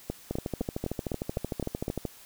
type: two click trains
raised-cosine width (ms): 2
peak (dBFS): -17 / -17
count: 8 / 24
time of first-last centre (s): 0.1-1.881 / 0.31-2.052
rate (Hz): 3.93 / 13.2
effects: white hiss -52 dBFS RMS until 2.25 s